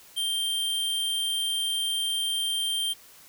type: tone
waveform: square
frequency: 3165 Hz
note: G7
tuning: 16 cents sharp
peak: -26 dBFS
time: 0.16-2.94 s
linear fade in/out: 20 ms
effects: white hiss -52 dBFS RMS until 3.28 s